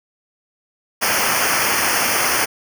pink noise with comb filter, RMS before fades -18 dBFS, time 1.01-2.46 s, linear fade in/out 20 ms, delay 0.26 ms, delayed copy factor -1, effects none

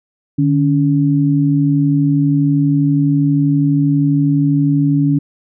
sine tone pair together, 149.12 / 281.5 Hz, D3 / C#4, +27 / +27 cents, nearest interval major seventh, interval 1100 cents, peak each -13 dBFS, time 0.38-5.19 s, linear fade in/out 10 ms, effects none

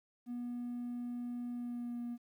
triangle tone with pitch glide, 242.5 to 239.2 Hz, B3 to A#3, -31 to +45 cents, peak -35 dBFS, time 0.26-2.18 s, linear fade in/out 50 ms, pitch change -24 cents, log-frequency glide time 1.51-2.01 s, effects tanh soft clip ceiling -33 dBFS + 12-bit

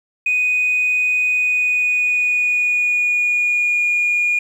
sine tone with pitch glide, 2489 to 2434 Hz, D#7 to D#7, 0 to -39 cents, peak -13 dBFS, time 0.26-4.39 s, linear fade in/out 5 ms, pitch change -39 cents, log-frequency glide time 1.3-3.86 s, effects tanh soft clip ceiling -11 dBFS + 8-bit

